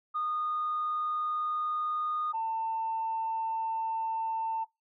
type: tone pair in turn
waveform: sine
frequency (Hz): 1229 / 896.1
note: D#6 / A5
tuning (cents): -22 / +31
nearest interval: perfect fourth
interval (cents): 547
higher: first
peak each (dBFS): -28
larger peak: neither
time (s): 0.14-2.33 / 2.33-4.65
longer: second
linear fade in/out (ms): 20
effects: noise-tail reverb RT60 0.2 s tail -21 dB re dry + tanh soft clip ceiling -24 dBFS